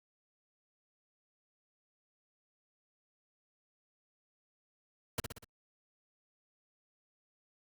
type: noise with echo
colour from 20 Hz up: pink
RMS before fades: -34 dBFS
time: 5.18-5.2 s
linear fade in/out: 2 ms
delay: 61 ms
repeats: 4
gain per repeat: -5 dB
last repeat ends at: 5.444 s
effects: Opus 48 kbps